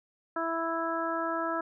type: harmonic tone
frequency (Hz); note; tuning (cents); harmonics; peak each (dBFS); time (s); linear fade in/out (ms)
330; E4; +2; 1 / 2 / 3 / 4 / 5; -35 / -34 / -36 / -33 / -39; 0.36-1.61; 5
effects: none